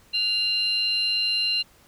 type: tone pair together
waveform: sine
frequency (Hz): 2794 / 4105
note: F7 / C8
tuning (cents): 0 / -34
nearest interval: perfect fifth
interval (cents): 666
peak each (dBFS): -23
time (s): 0.13-1.63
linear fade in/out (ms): 20
effects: tanh soft clip ceiling -15 dBFS + pink hiss -56 dBFS RMS until 1.87 s